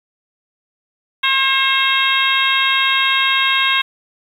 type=harmonic tone with a mistuned harmonic; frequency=536 Hz; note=C5; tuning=42 cents sharp; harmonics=2 / 3 / 4 / 5 / 6 / 7; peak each=-20 / -20 / -20 / -20 / -20 / -20 dBFS; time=1.23-3.82 s; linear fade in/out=10 ms; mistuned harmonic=6; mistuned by=+16 cents; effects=7-bit